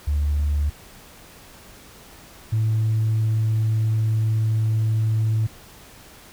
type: tone pair in turn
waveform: sine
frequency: 73.42 / 110.01 Hz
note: D2 / A2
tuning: 0 / 0 cents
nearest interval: perfect fifth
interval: 700 cents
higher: second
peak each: -17 / -16 dBFS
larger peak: second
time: 0.07-0.7 / 2.52-5.47 s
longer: second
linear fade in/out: 10 ms
effects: tanh soft clip ceiling -15 dBFS + pink hiss -46 dBFS RMS until 6.32 s